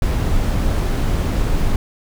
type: noise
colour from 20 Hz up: brown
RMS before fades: -17 dBFS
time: 0.02-1.76 s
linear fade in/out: 2 ms
effects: none